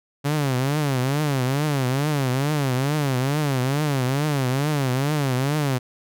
sawtooth tone with vibrato, 138.59 Hz, C#3, in tune, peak -16 dBFS, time 0.24-5.79 s, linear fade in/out 20 ms, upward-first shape triangle, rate 2.3 Hz, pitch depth 200 cents each way, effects none

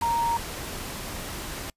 sine tone in noise, 932.3 Hz, A#5, in tune, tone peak -22 dBFS, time 0.02-0.37 s, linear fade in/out 2 ms, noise pink, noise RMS -35 dBFS, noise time 0.01-1.7 s, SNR +10 dB, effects noise-tail reverb RT60 0.1 s tail -26 dB re dry + resampled to 32000 Hz

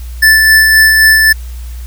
square tone with tremolo, 1757 Hz, A6, 3 cents flat, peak -3 dBFS, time 0.22-1.33 s, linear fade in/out 10 ms, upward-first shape sine, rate 3.8 Hz, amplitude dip 30%, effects added 60 Hz sine -21 dBFS peak until 1.86 s + white hiss -39 dBFS RMS until 1.86 s

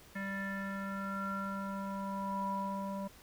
square tone with low-pass filter sweep, 196.1 Hz, G3, 1 cent sharp, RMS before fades -38 dBFS, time 0.15-3.08 s, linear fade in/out 10 ms, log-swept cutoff 1900 to 830 Hz, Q 8.3, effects pink hiss -58 dBFS RMS until 3.22 s

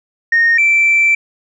sine tone pair in turn, 1849 / 2336 Hz, A#6 / D7, -15 / -10 cents, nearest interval major third, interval 405 cents, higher second, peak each -7 dBFS, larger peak neither, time 0.32-0.58 / 0.58-1.15 s, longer second, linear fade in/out 5 ms, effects tanh soft clip ceiling -5 dBFS

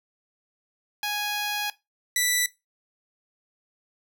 10% pulse tone pair in turn, 830 / 1974.1 Hz, G#5 / B6, -1 / -1 cents, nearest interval octave + minor third, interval 1500 cents, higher second, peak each -18 / -12 dBFS, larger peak second, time 1.03-1.7 / 2.16-2.46 s, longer first, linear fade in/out 2 ms, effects noise-tail reverb RT60 0.2 s tail -18 dB re dry

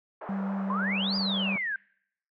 pink band-pass noise, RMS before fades -41 dBFS, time 0.21-1.58 s, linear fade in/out 5 ms, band 470 to 1400 Hz, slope 24 dB/octave
triangle tone with vibrato, 195.2 Hz, G3, 7 cents flat, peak -27 dBFS, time 0.29-1.56 s, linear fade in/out 2 ms, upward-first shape sine, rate 5.1 Hz, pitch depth 10 cents each way
sine exponential two-way sweep, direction up then down, 990 to 4978 to 1539 Hz, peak -28 dBFS, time 0.7-1.76 s, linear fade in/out 2 ms, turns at 1.16 s
effects noise-tail reverb RT60 0.7 s tail -26 dB re dry

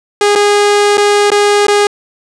sawtooth tone with dropouts, 410.8 Hz, G#4, 19 cents flat, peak -3 dBFS, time 0.21-1.87 s, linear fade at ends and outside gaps 2 ms, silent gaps 0.353-0.358 / 0.972-0.979 / 1.303-1.317 / 1.668-1.682 s, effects resampled to 22050 Hz + 7-bit

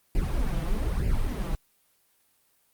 brown noise with flanger, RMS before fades -26 dBFS, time 0.15-1.55 s, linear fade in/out 0 ms, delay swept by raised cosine 0.41 to 6.11 ms, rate 1.1 Hz, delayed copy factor +0.85, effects white hiss -67 dBFS RMS until 2.73 s + Opus 32 kbps

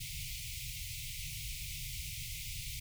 pink band-stop noise, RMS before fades -42 dBFS, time 0-2.8 s, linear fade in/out 10 ms, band 150 to 2100 Hz, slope 96 dB/octave, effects none

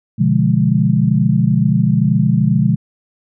sine chord, B diminished seventh, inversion none, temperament equal with one note detuned, 124.62 / 146.83 / 174.61 / 207.7 Hz, B2 / D3 / F3 / Ab3, +16 / 0 / 0 / 0 cents, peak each -16 dBFS, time 0.18-2.76 s, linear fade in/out 20 ms, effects none

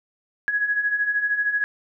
sine beating tone pair, 1661.2 / 1674.2 Hz, G#6 / G#6, 0 / +13 cents, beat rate 13 Hz, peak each -27 / -21 dBFS, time 0.48-1.64 s, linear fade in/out 0 ms, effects none

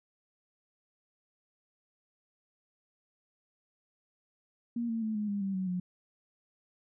sine tone with pitch steps, 235.7 / 226.9 / 218.4 / 210.2 / 202.4 / 194.79 / 187.51 / 180.49 Hz, A#3 / A#3 / A3 / G#3 / G#3 / G3 / F#3 / F#3, +19 / -47 / -13 / +21 / -44 / -11 / +23 / -43 cents, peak -30 dBFS, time 4.76-5.8 s, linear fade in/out 5 ms, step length 130 ms, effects none

